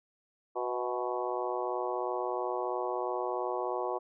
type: harmonic tone with a mistuned harmonic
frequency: 123 Hz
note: B2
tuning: 7 cents flat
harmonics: 3 / 4 / 5 / 6 / 7 / 8 / 9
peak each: -36 / -37 / -38 / -39 / -39 / -40 / -41 dBFS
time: 0.55-3.99 s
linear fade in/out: 20 ms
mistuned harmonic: 5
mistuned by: +44 cents
effects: none